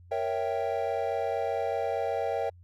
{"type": "chord", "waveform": "triangle", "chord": "A# diminished seventh", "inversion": "none", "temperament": "equal", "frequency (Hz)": [466.2, 554.4, 659.3, 784], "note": ["A#4", "C#5", "E5", "G5"], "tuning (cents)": [0, 0, 0, 0], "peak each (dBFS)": -31, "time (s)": [0.11, 2.5], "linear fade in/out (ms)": 10, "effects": ["added 88 Hz sine -50 dBFS peak until 2.63 s", "Opus 48 kbps"]}